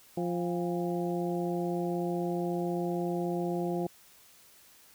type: harmonic tone with a mistuned harmonic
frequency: 174.61 Hz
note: F3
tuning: in tune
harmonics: 1 / 2 / 3 / 4 / 5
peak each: -33 / -32 / -39 / -38 / -43 dBFS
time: 0.17-3.87 s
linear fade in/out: 5 ms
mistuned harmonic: 5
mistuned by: -120 cents
effects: white hiss -58 dBFS RMS until 4.94 s